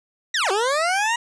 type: linear two-way sweep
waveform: 20% pulse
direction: down then up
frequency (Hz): 1975.5 to 369.4 to 961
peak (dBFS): -14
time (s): 0.34-1.16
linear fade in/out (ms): 5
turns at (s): 0.51
effects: resampled to 22050 Hz + 8-bit